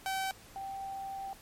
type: tone pair in turn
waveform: sawtooth / sine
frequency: 768 / 780.5 Hz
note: G5 / G5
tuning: -36 / -8 cents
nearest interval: unison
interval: 28 cents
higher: second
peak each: -28 / -37 dBFS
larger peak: first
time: 0.06-0.31 / 0.56-1.33 s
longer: second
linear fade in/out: 0 ms
effects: pink hiss -55 dBFS RMS until 1.41 s + MP3 64 kbps